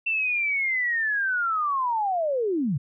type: linear sweep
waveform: sine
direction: down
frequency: 2700 to 121.3 Hz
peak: -22 dBFS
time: 0.06-2.78 s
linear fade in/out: 10 ms
effects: none